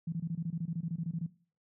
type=tone bursts; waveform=sine; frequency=165.2 Hz; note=E3; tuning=4 cents sharp; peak=-31 dBFS; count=16; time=0.07-1.263 s; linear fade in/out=5 ms; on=53 ms; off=23 ms; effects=noise-tail reverb RT60 0.4 s tail -17 dB re dry + high-pass 100 Hz 12 dB/octave